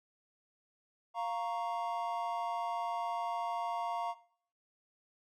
triangle chord, Bb minor, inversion second, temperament equal, 698.5 / 932.3 / 1108.7 Hz, F5 / Bb5 / Db6, 0 / 0 / 0 cents, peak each -35 / -35 / -39 dBFS, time 1.14-4.15 s, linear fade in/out 50 ms, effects noise-tail reverb RT60 0.6 s tail -18 dB re dry

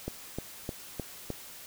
click train, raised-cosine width 2 ms, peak -20 dBFS, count 5, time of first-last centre 0.08-1.303 s, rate 3.27 Hz, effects white hiss -47 dBFS RMS until 1.66 s

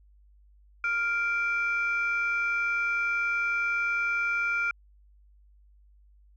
sine tone pair together, 1399.9 / 2349 Hz, F6 / D7, +4 / 0 cents, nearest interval major sixth, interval 896 cents, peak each -26 / -28 dBFS, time 0.84-4.71 s, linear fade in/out 2 ms, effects tanh soft clip ceiling -18 dBFS + added 50 Hz sine -55 dBFS peak until 6.36 s

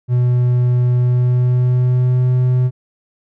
triangle tone with pitch glide, 123.47 to 126.21 Hz, B2 to B2, 0 to +38 cents, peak -9 dBFS, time 0.08-2.71 s, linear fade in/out 50 ms, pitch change +38 cents, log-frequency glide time 0.95-2.3 s, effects none

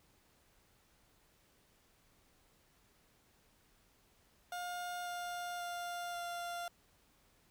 30% pulse tone with pitch steps, 711 / 705.7 / 700.4 / 695.2 Hz, F5 / F5 / F5 / F5, +31 / +18 / +5 / -8 cents, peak -37 dBFS, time 4.52-6.68 s, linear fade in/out 2 ms, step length 540 ms, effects pink hiss -70 dBFS RMS until 7.5 s

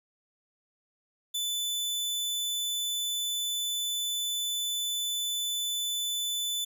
sawtooth tone, 3500 Hz, A7, 10 cents flat, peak -26 dBFS, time 1.34-6.65 s, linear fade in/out 10 ms, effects none

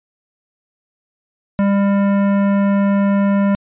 sine tone with hard clipping, 199.5 Hz, G3, 31 cents sharp, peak -14 dBFS, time 1.59-3.55 s, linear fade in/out 0 ms, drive 15 dB, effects resampled to 8000 Hz

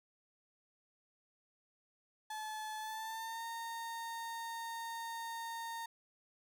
35% pulse tone with pitch glide, 863 to 919.6 Hz, A5 to A#5, -34 to -24 cents, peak -39 dBFS, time 2.3-5.86 s, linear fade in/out 5 ms, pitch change +110 cents, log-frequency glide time 2.79-3.45 s, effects none

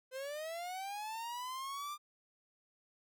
45% pulse linear sweep, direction up, 509 to 1201 Hz, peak -40 dBFS, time 0.11-1.98 s, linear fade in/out 50 ms, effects none

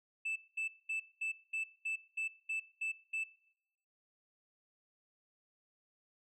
sine tone bursts, 2637 Hz, E7, in tune, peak -32 dBFS, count 10, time 0.25-3.24 s, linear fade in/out 10 ms, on 110 ms, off 210 ms, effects noise-tail reverb RT60 0.8 s tail -22 dB re dry + tanh soft clip ceiling -33 dBFS

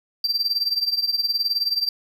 triangle tone with tremolo, 4699 Hz, D8, in tune, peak -15 dBFS, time 0.24-1.89 s, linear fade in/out 2 ms, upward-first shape triangle, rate 19 Hz, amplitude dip 90%, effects none

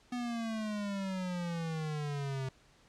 square exponential sweep, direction down, 248 to 130.81 Hz, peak -35 dBFS, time 0.12-2.49 s, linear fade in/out 5 ms, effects pink hiss -64 dBFS RMS until 2.88 s + low-pass 7000 Hz 12 dB/octave

